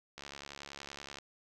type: click train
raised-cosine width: 0.2 ms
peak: -27 dBFS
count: 72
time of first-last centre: 0.18-1.186 s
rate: 70.6 Hz
effects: none